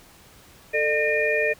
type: tone cluster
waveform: sine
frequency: 444.2 / 602 / 1827 / 2426 Hz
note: A4 / D5 / A#6 / D#7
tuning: +16 / +43 / -35 / -44 cents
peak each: -25 dBFS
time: 0.73-1.54 s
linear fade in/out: 20 ms
effects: pink hiss -51 dBFS RMS until 1.59 s